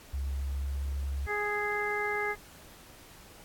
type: tone with pitch glide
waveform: sine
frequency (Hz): 68.3 to 69.01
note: C#2 to C#2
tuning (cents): -25 to -7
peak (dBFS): -30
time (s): 0.13-1.27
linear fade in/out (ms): 10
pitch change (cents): +18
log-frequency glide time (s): 0.38-0.79
type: harmonic tone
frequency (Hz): 415.3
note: G#4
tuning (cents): 0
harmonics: 1 / 2 / 3 / 4 / 5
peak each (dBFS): -34 / -36 / -38 / -35 / -34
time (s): 1.26-2.36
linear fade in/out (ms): 50
effects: pink hiss -53 dBFS RMS until 3.44 s + AAC 64 kbps